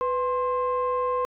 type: tone pair together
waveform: sine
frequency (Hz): 498.1 / 1055.4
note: B4 / C6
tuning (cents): +15 / +15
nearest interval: octave + minor second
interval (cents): 1300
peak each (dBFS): -24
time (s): 0.01-1.25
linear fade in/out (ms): 0
effects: tanh soft clip ceiling -18 dBFS